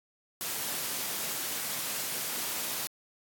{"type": "high-pass noise", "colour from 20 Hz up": "white", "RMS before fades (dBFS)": -34, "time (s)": [0.41, 2.87], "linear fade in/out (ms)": 0, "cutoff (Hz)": 110, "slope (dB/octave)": 24, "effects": ["AAC 64 kbps"]}